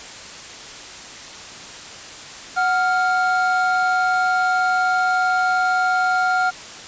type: tone pair together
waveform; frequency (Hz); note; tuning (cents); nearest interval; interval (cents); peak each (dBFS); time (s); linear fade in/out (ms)
triangle; 740 / 1396.9; F#5 / F6; 0 / 0; major seventh; 1100; -17 / -17; 2.56-6.51; 20
effects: white hiss -36 dBFS RMS until 6.87 s + resampled to 16000 Hz